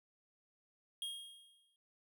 square tone with exponential decay, 3253 Hz, G#7, 37 cents flat, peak -38 dBFS, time 1.02-1.76 s, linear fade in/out 1 ms, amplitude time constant 160 ms, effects noise-tail reverb RT60 0.1 s tail -26 dB re dry

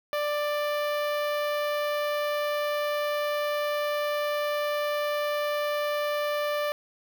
sawtooth tone with notch filter, 590 Hz, D5, 8 cents sharp, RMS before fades -28 dBFS, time 0.13-6.72 s, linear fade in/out 0 ms, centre 7500 Hz, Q 0.64, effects none

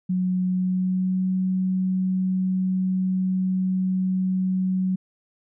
sine tone with pitch glide, 183.5 to 186.49 Hz, F#3 to F#3, -14 to +14 cents, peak -20 dBFS, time 0.09-4.96 s, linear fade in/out 10 ms, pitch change +28 cents, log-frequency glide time 0.47-1.28 s, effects none

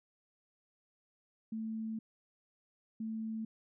sine tone bursts at uneven times, 221.4 Hz, A3, 11 cents sharp, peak -36 dBFS, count 2, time 1.52-1.99 / 3-3.45 s, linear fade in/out 5 ms, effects none

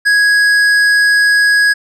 sine tone with hard clipping, 1661.2 Hz, G#6, in tune, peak -9 dBFS, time 0.05-1.74 s, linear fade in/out 20 ms, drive 9 dB, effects none

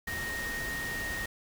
sine tone in noise, 1861 Hz, A#6, 3 cents flat, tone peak -34 dBFS, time 0.07-1.26 s, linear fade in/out 5 ms, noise pink, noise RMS -39 dBFS, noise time 0.07-1.26 s, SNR +2 dB, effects none

